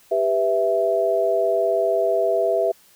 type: chord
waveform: sine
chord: E minor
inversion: first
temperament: just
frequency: 395.6 / 494.4 / 659.3 Hz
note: G4 / B4 / E5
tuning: +16 / +2 / 0 cents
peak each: -23 / -24 / -19 dBFS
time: 0.11-2.72 s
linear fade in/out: 10 ms
effects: white hiss -54 dBFS RMS until 2.95 s